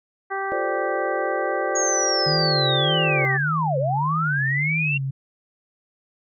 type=harmonic tone; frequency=390 Hz; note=G4; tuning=9 cents flat; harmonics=1 / 2 / 3 / 4 / 5; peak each=-30 / -28 / -31 / -31 / -34 dBFS; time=0.3-3.38 s; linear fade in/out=20 ms
type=chord; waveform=sine; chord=D minor seventh; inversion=first; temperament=equal; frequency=349.2 / 440 / 523.3 / 587.3 Hz; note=F4 / A4 / C5 / D5; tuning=0 / 0 / 0 / 0 cents; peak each=-31 / -33 / -28 / -28 dBFS; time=0.52-3.25 s; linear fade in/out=0 ms
type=linear two-way sweep; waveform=sine; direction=down then up; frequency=6680 to 500 to 2766 Hz; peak=-21 dBFS; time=1.75-4.98 s; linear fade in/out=10 ms; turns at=3.78 s
type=tone with vibrato; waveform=sine; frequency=146.83 Hz; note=D3; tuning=in tune; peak=-23 dBFS; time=2.26-5.11 s; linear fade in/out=10 ms; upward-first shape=sine; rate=1.7 Hz; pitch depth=150 cents each way
effects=none